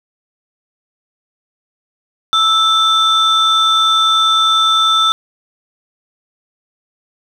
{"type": "tone pair together", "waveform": "sine", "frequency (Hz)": [1318.5, 3545], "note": ["E6", "A7"], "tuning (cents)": [0, 12], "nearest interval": "octave + perfect fourth", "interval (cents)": 1712, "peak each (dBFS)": -10, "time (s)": [2.33, 5.12], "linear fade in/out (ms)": 0, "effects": ["tanh soft clip ceiling -6 dBFS", "7-bit"]}